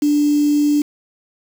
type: tone with quantisation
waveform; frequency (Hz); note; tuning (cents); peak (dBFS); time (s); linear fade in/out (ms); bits
sine; 293.7; D4; 0; -12; 0.02-0.82; 5; 5
effects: none